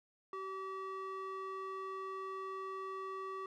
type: tone with band-pass filter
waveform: square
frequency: 383.3 Hz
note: G4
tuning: 39 cents flat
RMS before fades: -43 dBFS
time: 0.33-3.46 s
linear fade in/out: 2 ms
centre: 910 Hz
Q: 4.8
effects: none